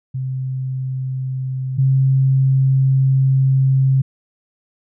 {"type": "tone pair in turn", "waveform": "sine", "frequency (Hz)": [130.81, 133.48], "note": ["C3", "C3"], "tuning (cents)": [0, 35], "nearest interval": "unison", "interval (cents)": 35, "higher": "second", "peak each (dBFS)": [-20, -11], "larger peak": "second", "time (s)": [[0.14, 1.78], [1.78, 4.02]], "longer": "second", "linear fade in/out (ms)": 10, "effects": []}